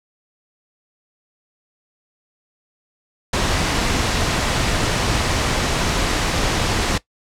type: noise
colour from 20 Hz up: pink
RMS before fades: -19 dBFS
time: 3.33-6.98 s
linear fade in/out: 5 ms
effects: noise-tail reverb RT60 0.1 s tail -18 dB re dry + low-pass 7000 Hz 12 dB/octave